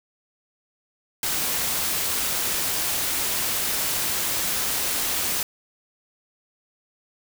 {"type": "noise", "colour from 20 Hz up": "white", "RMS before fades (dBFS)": -25, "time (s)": [1.23, 5.43], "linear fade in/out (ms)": 2, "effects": []}